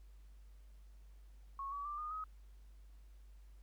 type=tone with pitch steps; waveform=sine; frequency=1100 / 1139.4 / 1180.3 / 1222.6 / 1266.5 Hz; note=C#6 / C#6 / D6 / D#6 / D#6; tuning=-14 / +47 / +8 / -31 / +30 cents; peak=-40 dBFS; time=1.59-2.24 s; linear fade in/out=2 ms; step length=130 ms; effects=added 50 Hz sine -55 dBFS peak until 3.62 s + pink hiss -75 dBFS RMS until 3.62 s